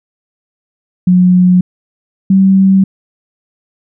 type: tone pair in turn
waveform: sine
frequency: 181.1 / 192.23 Hz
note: F#3 / G3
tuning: -37 / -34 cents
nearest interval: minor second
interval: 103 cents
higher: second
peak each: -4 dBFS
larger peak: neither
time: 1.07-1.61 / 2.3-2.84 s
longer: neither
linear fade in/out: 5 ms
effects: none